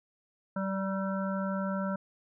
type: harmonic tone with a mistuned harmonic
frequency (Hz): 192.4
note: G3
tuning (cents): -32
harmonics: 1 / 3 / 5 / 7 / 8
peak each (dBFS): -31 / -36 / -41 / -39 / -45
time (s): 0.56-1.96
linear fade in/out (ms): 5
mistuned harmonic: 3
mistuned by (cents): +19
effects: none